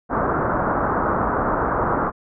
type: low-pass noise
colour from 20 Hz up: white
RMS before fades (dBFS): -21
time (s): 0.09-2.12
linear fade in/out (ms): 50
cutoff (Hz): 1400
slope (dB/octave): 48
effects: none